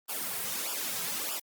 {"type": "noise with flanger", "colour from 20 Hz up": "white", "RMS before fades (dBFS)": -34, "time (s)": [0.08, 1.4], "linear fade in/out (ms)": 20, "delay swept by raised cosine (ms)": [0.48, 3.48], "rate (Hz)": 1.6, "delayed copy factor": -1, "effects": ["high-pass 150 Hz 12 dB/octave", "Opus 32 kbps"]}